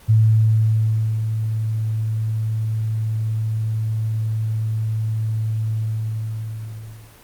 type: tone with ADSR envelope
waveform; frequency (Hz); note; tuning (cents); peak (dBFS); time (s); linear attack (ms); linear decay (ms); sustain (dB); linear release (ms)
sine; 110.1; A2; +2; -10; 0.08-7.17; 22; 1100; -9; 1400
effects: pink hiss -47 dBFS RMS until 7.23 s + Opus 24 kbps